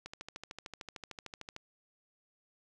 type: click train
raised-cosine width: 0.2 ms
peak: -26 dBFS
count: 21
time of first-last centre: 0.06-1.564 s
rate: 13.3 Hz
effects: none